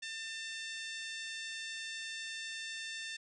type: harmonic tone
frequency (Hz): 896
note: A5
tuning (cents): +31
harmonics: 2 / 3 / 4 / 5 / 6 / 7 / 8 / 9 / 10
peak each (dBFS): -44 / -47 / -46 / -52 / -51 / -55 / -55 / -58 / -59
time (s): 0.02-3.17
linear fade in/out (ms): 10
effects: none